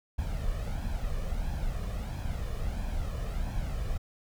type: noise with flanger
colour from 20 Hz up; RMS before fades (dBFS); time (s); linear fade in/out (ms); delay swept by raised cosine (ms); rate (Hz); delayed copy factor
brown; -32; 0.18-3.98; 10; 1.2 to 1.71; 1.5; +0.6
effects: none